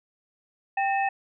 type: tone cluster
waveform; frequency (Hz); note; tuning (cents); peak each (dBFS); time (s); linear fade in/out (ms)
sine; 786 / 1824 / 2591; G5 / A#6 / E7; +4 / -38 / -30; -23 / -31 / -32; 0.77-1.09; 5
effects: none